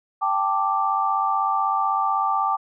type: chord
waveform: sine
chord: G suspended second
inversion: none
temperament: equal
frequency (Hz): 784 / 880 / 1174.7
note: G5 / A5 / D6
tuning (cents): 0 / 0 / 0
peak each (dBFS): -24 / -25 / -22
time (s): 0.21-2.57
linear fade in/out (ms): 20
effects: none